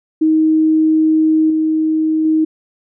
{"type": "tone with level steps", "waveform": "sine", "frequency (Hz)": 314.8, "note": "D#4", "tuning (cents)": 20, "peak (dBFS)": [-9, -12, -10], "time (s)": [0.21, 2.45], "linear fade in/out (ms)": 10, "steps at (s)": [1.5, 2.25], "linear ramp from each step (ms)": 2, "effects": []}